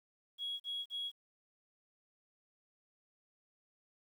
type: tone bursts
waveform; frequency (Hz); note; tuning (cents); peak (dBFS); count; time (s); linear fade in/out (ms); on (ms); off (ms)
sine; 3322; G#7; 0; -36; 3; 0.38-1.118; 50; 220; 39
effects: tanh soft clip ceiling -32 dBFS + 11-bit